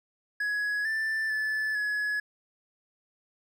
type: tone with pitch steps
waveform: triangle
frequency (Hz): 1677 / 1769 / 1738 / 1691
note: G#6 / A6 / A6 / G#6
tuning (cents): +16 / +9 / -22 / +31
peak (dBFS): -25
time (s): 0.4-2.2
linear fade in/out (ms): 5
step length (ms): 450
effects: none